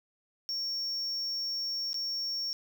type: tone with dropouts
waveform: triangle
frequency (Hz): 5500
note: F8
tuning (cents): -27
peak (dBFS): -30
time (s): 0.49-2.53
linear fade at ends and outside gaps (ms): 0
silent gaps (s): 1.931-1.943
effects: 12-bit